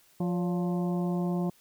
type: harmonic tone with a mistuned harmonic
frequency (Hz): 176.2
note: F3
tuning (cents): +16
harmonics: 1 / 2 / 3 / 4 / 5 / 6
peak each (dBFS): -27 / -34 / -41 / -40 / -45 / -47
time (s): 0.2-1.5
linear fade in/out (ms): 5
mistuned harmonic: 3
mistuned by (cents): +110
effects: white hiss -62 dBFS RMS until 1.6 s